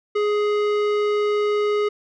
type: tone with tanh clipping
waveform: sine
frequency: 417.1 Hz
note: G#4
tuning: 7 cents sharp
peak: -20 dBFS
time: 0.15-1.89 s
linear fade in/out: 10 ms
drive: 16 dB
effects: none